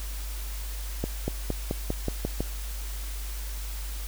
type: accelerating click train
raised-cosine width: 2 ms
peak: -14 dBFS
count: 8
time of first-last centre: 1.04-2.406 s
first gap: 240 ms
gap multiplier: 0.93
effects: added 50 Hz sine -32 dBFS peak until 4.07 s + white hiss -42 dBFS RMS until 4.07 s